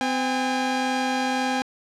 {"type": "tone pair together", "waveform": "sawtooth", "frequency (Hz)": [256, 809.9], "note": ["C4", "G#5"], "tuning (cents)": [-38, -44], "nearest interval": "octave + minor sixth", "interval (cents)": 1994, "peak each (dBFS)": [-21, -21], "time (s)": [0.01, 1.62], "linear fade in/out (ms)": 0, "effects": ["low-pass 6000 Hz 12 dB/octave"]}